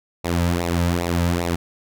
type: tone with flanger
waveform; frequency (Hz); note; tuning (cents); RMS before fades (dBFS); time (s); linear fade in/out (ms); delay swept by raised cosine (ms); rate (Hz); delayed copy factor
sawtooth; 86.3; F2; -20; -21; 0.24-1.56; 10; 0.62 to 2.82; 2.5; -0.75
effects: none